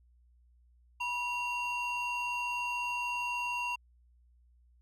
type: ring-modulated tone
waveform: triangle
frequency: 1864.7 Hz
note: A#6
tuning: in tune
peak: -27 dBFS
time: 1-3.76 s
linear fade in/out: 10 ms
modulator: 892 Hz
effects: added 60 Hz sine -61 dBFS peak until 4.81 s